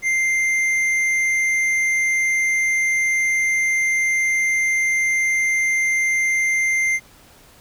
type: tone with tanh clipping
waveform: sine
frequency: 2093 Hz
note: C7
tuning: in tune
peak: -18 dBFS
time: 0.02-7 s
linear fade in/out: 50 ms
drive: 9 dB
effects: pink hiss -49 dBFS RMS until 7.6 s